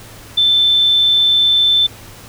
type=tone; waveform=sine; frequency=3536 Hz; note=A7; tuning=8 cents sharp; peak=-9 dBFS; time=0.37-1.87 s; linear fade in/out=10 ms; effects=added 106 Hz sine -41 dBFS peak until 2.28 s + pink hiss -38 dBFS RMS until 2.28 s